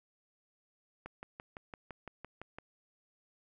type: click train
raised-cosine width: 0.5 ms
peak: -29 dBFS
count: 10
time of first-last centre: 1.06-2.585 s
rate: 5.9 Hz
effects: none